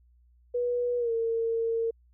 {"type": "tone with pitch glide", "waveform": "sine", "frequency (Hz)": [486.6, 456.6], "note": ["B4", "A#4"], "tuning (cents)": [-26, -36], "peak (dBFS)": -25, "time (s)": [0.54, 1.91], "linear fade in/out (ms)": 10, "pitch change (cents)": -110, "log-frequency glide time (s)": [0.98, 1.12], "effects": ["added 60 Hz sine -58 dBFS peak until 2.13 s"]}